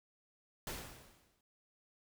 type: noise with exponential decay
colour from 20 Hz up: pink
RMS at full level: -40 dBFS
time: 0.67-1.41 s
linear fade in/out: 2 ms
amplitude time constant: 160 ms
effects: none